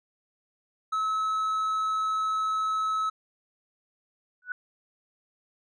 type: tone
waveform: triangle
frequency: 1293 Hz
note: E6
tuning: 34 cents flat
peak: -23 dBFS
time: 0.92-3.1 s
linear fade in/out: 10 ms
type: tone with exponential growth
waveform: sine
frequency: 1480 Hz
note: F#6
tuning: in tune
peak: -25 dBFS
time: 4.42-4.52 s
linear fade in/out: 2 ms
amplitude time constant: 20 ms
effects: resampled to 24000 Hz